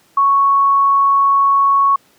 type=tone; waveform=sine; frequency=1108.7 Hz; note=C#6; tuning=in tune; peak=-9 dBFS; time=0.17-1.96 s; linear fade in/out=5 ms; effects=pink hiss -53 dBFS RMS until 2.18 s + high-pass 150 Hz 12 dB/octave